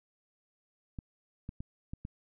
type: clicks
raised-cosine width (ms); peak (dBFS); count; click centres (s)
5; -27; 5; 0.988 / 1.491 / 1.605 / 1.935 / 2.051
effects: none